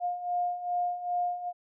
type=beating tone pair; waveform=sine; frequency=708 / 710.5 Hz; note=F5 / F5; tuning=+23 / +30 cents; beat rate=2.5 Hz; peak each=-34 / -29 dBFS; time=0-1.53 s; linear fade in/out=50 ms; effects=none